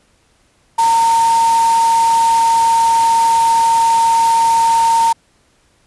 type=tone in noise; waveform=sine; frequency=915 Hz; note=A#5; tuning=32 cents flat; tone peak=-9 dBFS; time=0.78-5.13 s; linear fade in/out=10 ms; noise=white; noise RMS=-24 dBFS; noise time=0.78-5.13 s; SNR=+12 dB; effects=pink hiss -56 dBFS RMS until 5.86 s + resampled to 24000 Hz